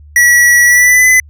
square tone with pitch glide, 1935 to 2016 Hz, B6 to B6, -36 to +35 cents, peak -5 dBFS, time 0.16-1.2 s, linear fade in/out 2 ms, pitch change +71 cents, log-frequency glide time 0.65-1.08 s, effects added 74 Hz sine -34 dBFS peak until 1.29 s

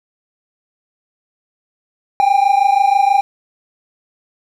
triangle tone pair together, 784 / 810.2 Hz, G5 / G#5, 0 / -43 cents, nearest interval minor second, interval 57 cents, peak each -11 dBFS, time 2.2-3.21 s, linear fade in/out 0 ms, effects none

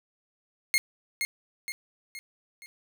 sawtooth tone with echo, 2145 Hz, C7, 42 cents sharp, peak -17 dBFS, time 0.74-0.78 s, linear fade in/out 0 ms, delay 470 ms, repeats 4, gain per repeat -6 dB, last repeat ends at 2.66 s, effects none

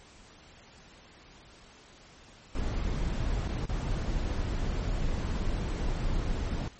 brown noise with dropouts, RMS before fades -30 dBFS, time 2.55-6.68 s, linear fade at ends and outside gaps 2 ms, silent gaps 3.478-3.488 / 3.656-3.692 s, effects pink hiss -54 dBFS RMS until 6.79 s + MP3 32 kbps

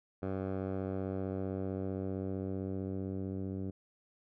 10% pulse tone with low-pass filter sweep, 95.5 Hz, G2, 45 cents flat, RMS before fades -37 dBFS, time 0.22-3.71 s, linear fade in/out 10 ms, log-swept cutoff 1000 to 300 Hz, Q 0.83, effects none

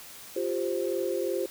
sine chord, F suspended second, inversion none, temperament equal, 349.2 / 392 / 523.3 Hz, F4 / G4 / C5, 0 / 0 / 0 cents, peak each -31 dBFS, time 0.36-1.46 s, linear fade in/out 5 ms, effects white hiss -46 dBFS RMS until 1.5 s

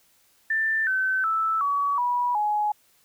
sine tone with pitch steps, 1778 / 1530.1 / 1316.7 / 1133.1 / 975.1 / 839.1 Hz, A6 / G6 / E6 / C#6 / B5 / G#5, +18 / -42 / -2 / +38 / -22 / +18 cents, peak -21 dBFS, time 0.5-2.72 s, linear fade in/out 5 ms, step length 370 ms, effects white hiss -62 dBFS RMS until 3.04 s

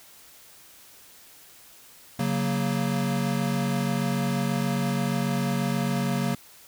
square chord, F# major, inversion second, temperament equal, 138.59 / 185 / 233.1 Hz, C#3 / F#3 / A#3, 0 / 0 / 0 cents, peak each -29 dBFS, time 2.19-6.35 s, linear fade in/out 5 ms, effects white hiss -51 dBFS RMS until 6.67 s

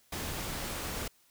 pink noise, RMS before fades -37 dBFS, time 0.12-1.08 s, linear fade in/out 5 ms, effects white hiss -66 dBFS RMS until 1.3 s

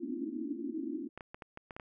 white band-pass noise, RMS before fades -38 dBFS, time 0-1.09 s, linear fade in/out 20 ms, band 230 to 340 Hz, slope 96 dB/octave
clicks, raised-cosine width 0.5 ms, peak -29 dBFS, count 8, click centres 1.176 / 1.208 / 1.345 / 1.422 / 1.574 / 1.708 / 1.765 / 1.798 s
effects none

